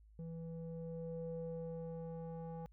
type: tone with low-pass filter sweep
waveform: square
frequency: 164.81 Hz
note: E3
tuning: in tune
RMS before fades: -45 dBFS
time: 0.19-2.66 s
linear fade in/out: 0 ms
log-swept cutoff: 360 to 730 Hz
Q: 4.2
effects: added 53 Hz sine -60 dBFS peak until 2.72 s